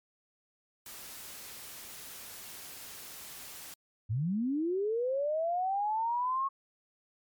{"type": "noise", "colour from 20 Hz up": "white", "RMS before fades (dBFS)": -46, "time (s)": [0.86, 3.74], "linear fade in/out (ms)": 2}
{"type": "linear sweep", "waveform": "sine", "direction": "up", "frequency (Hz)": [97.3, 1100], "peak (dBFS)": -28, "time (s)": [4.09, 6.49], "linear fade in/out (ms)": 20}
{"effects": ["MP3 96 kbps"]}